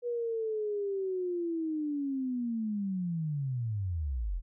sine linear sweep, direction down, 486.4 to 36.9 Hz, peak -30 dBFS, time 0.02-4.42 s, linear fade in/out 50 ms, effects none

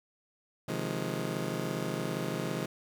20% pulse chord, F minor seventh, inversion second, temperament just, 130.96 / 157.15 / 174.61 / 209.5 Hz, C3 / Eb3 / F3 / Ab3, +2 / +18 / 0 / +15 cents, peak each -33 dBFS, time 0.68-2.66 s, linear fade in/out 5 ms, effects none

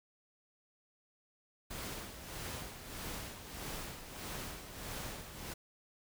pink noise with tremolo, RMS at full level -42 dBFS, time 1.7-5.54 s, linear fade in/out 10 ms, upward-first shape sine, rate 1.6 Hz, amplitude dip 60%, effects none

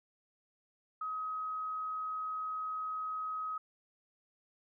sine tone, 1267 Hz, D#6, 31 cents sharp, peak -35 dBFS, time 1.01-3.58 s, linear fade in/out 5 ms, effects none

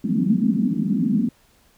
white band-pass noise, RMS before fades -20 dBFS, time 0.04-1.29 s, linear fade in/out 5 ms, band 180 to 250 Hz, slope 48 dB/octave, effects pink hiss -58 dBFS RMS until 1.77 s

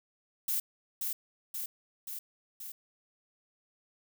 violet noise with echo, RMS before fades -31 dBFS, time 0.48-0.6 s, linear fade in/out 5 ms, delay 530 ms, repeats 4, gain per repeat -3 dB, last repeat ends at 2.72 s, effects none

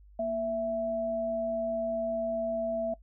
sine tone pair together, 233.8 / 661.3 Hz, A#3 / E5, +5 / +5 cents, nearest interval octave + tritone, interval 1800 cents, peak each -37 / -28 dBFS, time 0.19-2.94 s, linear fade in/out 5 ms, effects noise-tail reverb RT60 0.1 s tail -21 dB re dry + added 50 Hz sine -52 dBFS peak until 3.02 s

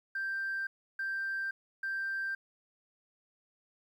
sine tone bursts, 1574 Hz, G6, 7 cents sharp, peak -31 dBFS, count 3, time 0.15-2.35 s, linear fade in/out 5 ms, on 520 ms, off 320 ms, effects tanh soft clip ceiling -29 dBFS + 11-bit

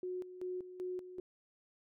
sine tone with tremolo, 364.9 Hz, F#4, 24 cents flat, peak -37 dBFS, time 0.03-1.2 s, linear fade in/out 2 ms, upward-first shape square, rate 2.6 Hz, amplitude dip 70%, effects none

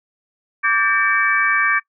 sine tone cluster, 1161 / 1590 / 1799 / 2294 Hz, D6 / G6 / A6 / D7, -20 / +24 / +38 / -41 cents, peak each -20 dBFS, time 0.63-1.8 s, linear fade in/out 20 ms, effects noise-tail reverb RT60 0.1 s tail -21 dB re dry

